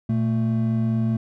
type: tone pair together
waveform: triangle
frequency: 118.1 / 222.9 Hz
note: A#2 / A3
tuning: +23 / +23 cents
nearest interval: major seventh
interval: 1100 cents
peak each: -20 dBFS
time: 0.09-1.17 s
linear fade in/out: 5 ms
effects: none